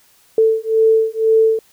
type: beating tone pair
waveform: sine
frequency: 443 / 445 Hz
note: A4 / A4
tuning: +12 / +20 cents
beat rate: 2 Hz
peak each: -14 dBFS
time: 0.38-1.59 s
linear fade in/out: 2 ms
effects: white hiss -53 dBFS RMS until 1.72 s